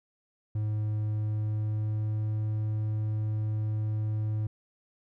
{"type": "tone with pitch glide", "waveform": "triangle", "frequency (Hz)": [106.7, 107.57], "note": ["G#2", "A2"], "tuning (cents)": [47, -39], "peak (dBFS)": -25, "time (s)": [0.55, 4.47], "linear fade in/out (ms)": 5, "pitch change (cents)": 14, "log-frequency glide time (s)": [1.07, 2.33], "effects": []}